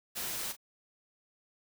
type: noise with echo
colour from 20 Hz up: white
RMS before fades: -37 dBFS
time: 0.15-0.53 s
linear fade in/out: 20 ms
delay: 37 ms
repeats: 1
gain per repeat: -12 dB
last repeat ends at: 0.567 s
effects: none